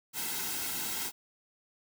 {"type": "noise with comb filter", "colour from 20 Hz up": "white", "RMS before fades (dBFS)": -35, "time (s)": [0.13, 1.12], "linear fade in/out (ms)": 50, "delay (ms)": 1.7, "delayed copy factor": -0.7, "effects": []}